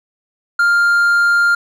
triangle tone, 1400 Hz, F6, 4 cents sharp, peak -8 dBFS, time 0.59-1.55 s, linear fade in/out 5 ms, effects none

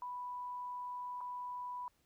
sine tone with dropouts, 987.8 Hz, B5, in tune, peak -40 dBFS, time 0.02-1.88 s, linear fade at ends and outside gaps 1 ms, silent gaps 1.207-1.212 s, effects pink hiss -75 dBFS RMS until 2.05 s

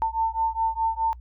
sine beating tone pair, 896 / 900.8 Hz, A5 / A5, +31 / +40 cents, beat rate 4.8 Hz, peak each -25 dBFS, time 0.02-1.13 s, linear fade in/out 0 ms, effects noise-tail reverb RT60 0.1 s tail -26 dB re dry + added 60 Hz sine -40 dBFS peak until 1.2 s

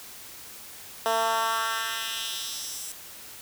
10% pulse tone with high-pass filter sweep, 225.2 Hz, A3, 40 cents sharp, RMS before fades -29 dBFS, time 1.06-2.92 s, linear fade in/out 0 ms, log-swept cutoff 580 to 7900 Hz, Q 1.6, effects white hiss -44 dBFS RMS until 3.41 s

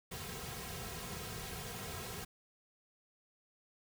pink noise with comb filter, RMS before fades -44 dBFS, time 0.11-2.25 s, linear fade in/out 10 ms, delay 3.4 ms, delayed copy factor -0.95, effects none

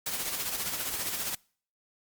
white noise with tremolo, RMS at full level -31 dBFS, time 0.06-1.35 s, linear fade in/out 5 ms, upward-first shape sine, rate 15 Hz, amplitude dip 50%, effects noise-tail reverb RT60 0.5 s tail -26 dB re dry + Opus 48 kbps

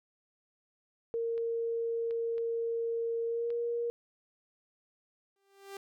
sine tone with pitch glide, 461.6 to 471.3 Hz, A#4 to A#4, -17 to +19 cents, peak -30 dBFS, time 1.14-3.9 s, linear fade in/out 0 ms, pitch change +36 cents, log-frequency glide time 3.26-3.53 s
clicks, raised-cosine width 0.3 ms, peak -37 dBFS, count 4, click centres 1.379 / 2.109 / 2.381 / 3.504 s
sawtooth tone with exponential growth, 394.3 Hz, G4, 10 cents sharp, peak -35 dBFS, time 5.36-5.77 s, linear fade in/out 2 ms, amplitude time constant 88 ms
effects none

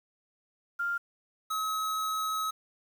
sine / square tone pair in turn, 1396.9 / 1281 Hz, F6 / E6, 0 / -50 cents, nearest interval minor second, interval 150 cents, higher first, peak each -28 / -30 dBFS, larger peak first, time 0.79-0.98 / 1.5-2.51 s, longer second, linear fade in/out 10 ms, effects 9-bit

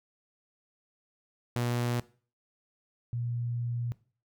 sawtooth / sine tone pair in turn, 120.6 / 119.42 Hz, B2 / A#2, -41 / +42 cents, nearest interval unison, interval 17 cents, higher first, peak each -24 / -30 dBFS, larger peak first, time 1.56-2 / 3.13-3.92 s, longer second, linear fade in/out 0 ms, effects noise-tail reverb RT60 0.4 s tail -19 dB re dry

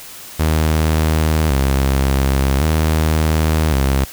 sawtooth tone with vibrato, 72.8 Hz, D2, 15 cents flat, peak -9 dBFS, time 0.39-4.05 s, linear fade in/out 10 ms, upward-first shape square, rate 0.45 Hz, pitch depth 130 cents each way, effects white hiss -35 dBFS RMS until 4.12 s

